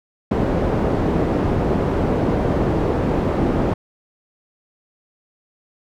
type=low-pass noise; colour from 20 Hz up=white; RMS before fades=-19 dBFS; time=0.31-3.74 s; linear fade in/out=5 ms; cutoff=430 Hz; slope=12 dB/octave; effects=none